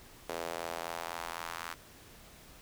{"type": "tone with high-pass filter sweep", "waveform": "sawtooth", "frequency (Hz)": 83.9, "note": "E2", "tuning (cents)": 31, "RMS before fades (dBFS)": -40, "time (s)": [0.29, 1.74], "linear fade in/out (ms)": 5, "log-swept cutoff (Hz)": [490, 1200], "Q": 1.6, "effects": ["pink hiss -55 dBFS RMS until 2.61 s"]}